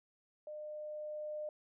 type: tone with level ramp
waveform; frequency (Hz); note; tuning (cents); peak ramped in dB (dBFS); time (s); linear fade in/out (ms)
sine; 605; D#5; -49; -43 to -38; 0.47-1.49; 2
effects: none